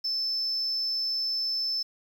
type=tone; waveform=sine; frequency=5274 Hz; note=E8; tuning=in tune; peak=-25 dBFS; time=0.04-1.83 s; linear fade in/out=10 ms; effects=tanh soft clip ceiling -23 dBFS + 9-bit